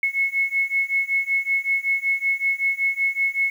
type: beating tone pair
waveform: sine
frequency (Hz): 2187 / 2192.3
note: C#7 / C#7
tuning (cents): -24 / -20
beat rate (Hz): 5.3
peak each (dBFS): -23 / -22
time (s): 0.03-3.5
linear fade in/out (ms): 2
effects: 8-bit